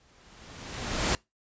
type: noise with exponential growth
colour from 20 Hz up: pink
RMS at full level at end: -24 dBFS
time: 0-1.15 s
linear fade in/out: 1 ms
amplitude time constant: 250 ms
effects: noise-tail reverb RT60 0.2 s tail -24 dB re dry + resampled to 16000 Hz